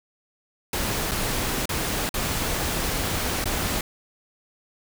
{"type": "noise with dropouts", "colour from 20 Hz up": "pink", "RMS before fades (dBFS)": -26, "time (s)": [0.73, 3.81], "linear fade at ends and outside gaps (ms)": 2, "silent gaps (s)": [[1.112, 1.116], [1.656, 1.692], [2.092, 2.141], [3.442, 3.456]], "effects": []}